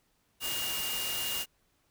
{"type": "tone in noise", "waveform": "sine", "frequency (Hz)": 2838, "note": "F7", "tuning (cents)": 27, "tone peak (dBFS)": -35, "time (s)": [0.4, 1.46], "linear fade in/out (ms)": 50, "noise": "white", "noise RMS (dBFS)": -35, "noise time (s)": [0.4, 1.46], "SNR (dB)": -3, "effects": ["pink hiss -72 dBFS RMS until 1.9 s"]}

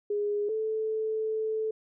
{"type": "tone pair in turn", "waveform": "sine", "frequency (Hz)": [413, 437.6], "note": ["G#4", "A4"], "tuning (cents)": [-10, -9], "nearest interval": "minor second", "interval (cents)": 101, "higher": "second", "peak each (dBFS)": [-26, -27], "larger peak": "first", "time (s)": [[0.1, 0.49], [0.49, 1.71]], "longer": "second", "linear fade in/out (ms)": 5, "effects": []}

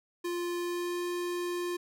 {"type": "tone with pitch glide", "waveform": "square", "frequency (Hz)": [349.2, 352], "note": ["F4", "F4"], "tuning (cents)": [0, 14], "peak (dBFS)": -32, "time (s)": [0.24, 1.77], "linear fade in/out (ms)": 10, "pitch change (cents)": 14, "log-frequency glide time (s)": [0.57, 1.04], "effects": []}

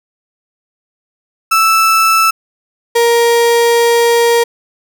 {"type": "tone pair in turn", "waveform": "35% pulse", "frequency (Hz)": [1318.5, 469.1], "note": ["E6", "A#4"], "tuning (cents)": [0, 11], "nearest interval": "octave + tritone", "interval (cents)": 1789, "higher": "first", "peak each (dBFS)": -6, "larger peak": "neither", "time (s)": [[1.51, 2.31], [2.95, 4.44]], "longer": "second", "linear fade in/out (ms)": 10, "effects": []}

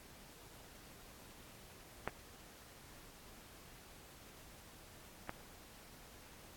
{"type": "clicks", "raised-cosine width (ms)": 0.5, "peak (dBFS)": [-21, -25], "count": 2, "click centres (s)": [2.076, 5.294], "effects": ["pink hiss -58 dBFS RMS until 6.56 s", "AAC 64 kbps"]}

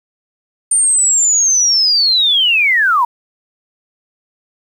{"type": "linear sweep", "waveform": "sine", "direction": "down", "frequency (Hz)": [9010, 908], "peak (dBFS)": -9, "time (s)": [0.71, 3.05], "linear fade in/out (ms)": 5, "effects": ["7-bit"]}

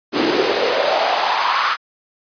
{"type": "noise with high-pass filter sweep", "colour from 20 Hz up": "pink", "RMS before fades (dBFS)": -17, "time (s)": [0.12, 1.77], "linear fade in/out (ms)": 50, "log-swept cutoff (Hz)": [300, 1300], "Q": 4.2, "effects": ["resampled to 11025 Hz"]}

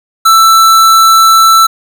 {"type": "tone", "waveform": "square", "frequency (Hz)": 1327, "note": "E6", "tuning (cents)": 11, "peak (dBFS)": -3, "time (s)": [0.25, 1.67], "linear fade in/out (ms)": 10, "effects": []}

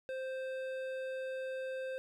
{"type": "tone with hard clipping", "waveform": "triangle", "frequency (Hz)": 523, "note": "C5", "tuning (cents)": -1, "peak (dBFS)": -39, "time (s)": [0.09, 1.98], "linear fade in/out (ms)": 0, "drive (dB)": 15, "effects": []}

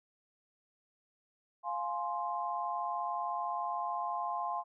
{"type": "chord", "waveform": "sine", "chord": "F minor", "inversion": "none", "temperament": "just", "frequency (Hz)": [698.5, 838.1, 1047.7], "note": ["F5", "Ab5", "C6"], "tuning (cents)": [0, 16, 2], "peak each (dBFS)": [-38, -38, -36], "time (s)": [1.63, 4.64], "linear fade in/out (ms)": 50, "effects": []}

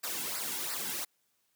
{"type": "noise with flanger", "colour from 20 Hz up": "white", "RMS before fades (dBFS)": -36, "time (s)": [0.03, 1.05], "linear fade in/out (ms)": 10, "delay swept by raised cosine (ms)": [0.3, 1.7], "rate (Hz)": 2.9, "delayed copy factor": -0.75, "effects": ["white hiss -75 dBFS RMS until 1.55 s", "high-pass 80 Hz 12 dB/octave"]}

